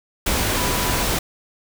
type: tone in noise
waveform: sine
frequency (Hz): 988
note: B5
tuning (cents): 0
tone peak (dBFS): -29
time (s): 0.57-1.03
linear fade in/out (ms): 5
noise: pink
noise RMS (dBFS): -21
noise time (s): 0.26-1.19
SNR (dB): -11
effects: none